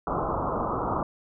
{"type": "low-pass noise", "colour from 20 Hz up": "white", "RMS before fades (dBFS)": -28, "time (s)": [0.07, 1.03], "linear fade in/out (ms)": 2, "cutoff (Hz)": 1300, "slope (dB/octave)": 96, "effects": []}